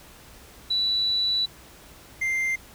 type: tone pair in turn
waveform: sine / triangle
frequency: 3951 / 2093 Hz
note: B7 / C7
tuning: 0 / 0 cents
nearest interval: major seventh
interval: 1100 cents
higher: first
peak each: -21 dBFS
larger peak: neither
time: 0.7-1.46 / 2.21-2.56 s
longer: first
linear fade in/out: 10 ms
effects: added 60 Hz sine -56 dBFS peak until 2.74 s + pink hiss -49 dBFS RMS until 2.74 s